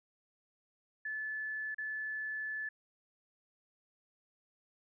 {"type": "tone with dropouts", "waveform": "sine", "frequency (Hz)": 1734, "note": "A6", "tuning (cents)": -26, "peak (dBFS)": -36, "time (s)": [1.05, 2.69], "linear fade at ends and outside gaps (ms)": 5, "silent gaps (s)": [1.746, 1.782], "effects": []}